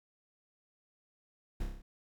brown noise with echo, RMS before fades -34 dBFS, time 1.6-1.64 s, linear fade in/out 5 ms, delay 30 ms, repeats 6, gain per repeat -3 dB, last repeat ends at 1.82 s, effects none

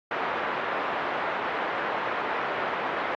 pink band-pass noise, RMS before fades -29 dBFS, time 0.11-3.15 s, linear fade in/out 2 ms, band 580 to 1800 Hz, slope 12 dB/octave, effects low-pass 3000 Hz 12 dB/octave + AAC 48 kbps

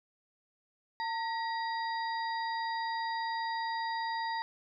harmonic tone with a mistuned harmonic, 955 Hz, A#5, 42 cents sharp, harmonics 1 / 2 / 4 / 5, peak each -33 / -39 / -48 / -45 dBFS, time 1-4.42 s, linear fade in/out 0 ms, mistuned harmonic 1, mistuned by -86 cents, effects none

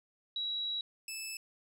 sine / 15% pulse tone pair in turn, 3885 / 2622 Hz, B7 / E7, -29 / -10 cents, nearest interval perfect fifth, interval 681 cents, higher first, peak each -33 / -32 dBFS, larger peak second, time 0.36-0.81 / 1.08-1.37 s, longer first, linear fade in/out 2 ms, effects none

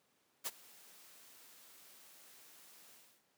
white noise with ADSR envelope, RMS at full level -37 dBFS, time 0.44-3.24 s, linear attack 28 ms, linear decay 33 ms, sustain -23 dB, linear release 320 ms, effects pink hiss -75 dBFS RMS until 3.37 s + high-pass 200 Hz 12 dB/octave

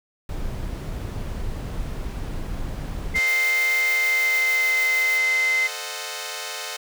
brown noise, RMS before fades -29 dBFS, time 0.29-3.19 s, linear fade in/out 2 ms
sine tone with pitch glide, 2093 to 2067 Hz, C7 to C7, 0 to -22 cents, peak -18 dBFS, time 3.14-5.68 s, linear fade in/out 20 ms, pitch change -22 cents, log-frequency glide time 3.94-4.83 s
5% pulse chord, A diminished seventh, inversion none, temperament equal, 440 / 523.3 / 622.3 / 740 Hz, A4 / C5 / Eb5 / Gb5, 0 / 0 / 0 / 0 cents, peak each -24 dBFS, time 3.15-6.77 s, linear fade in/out 10 ms
violet noise with tremolo, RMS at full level -34 dBFS, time 3.27-5.18 s, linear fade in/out 5 ms, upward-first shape triangle, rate 6.6 Hz, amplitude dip 55%
effects none

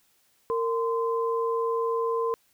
sine tone pair together, 459.7 / 1032 Hz, A#4 / C6, -24 / -24 cents, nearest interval octave + major second, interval 1400 cents, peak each -25 / -29 dBFS, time 0.5-2.34 s, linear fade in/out 0 ms, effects white hiss -66 dBFS RMS until 2.53 s

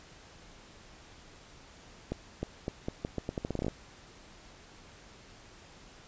accelerating click train, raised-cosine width 2 ms, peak -19 dBFS, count 16, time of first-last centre 2.12-3.682 s, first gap 310 ms, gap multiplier 0.81, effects pink hiss -54 dBFS RMS until 6.07 s + resampled to 16000 Hz

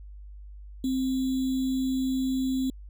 sine tone with sample-and-hold, 261.6 Hz, C4, in tune, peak -24 dBFS, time 0.84-2.7 s, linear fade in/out 2 ms, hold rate 3675 Hz, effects added 50 Hz sine -41 dBFS peak until 2.89 s

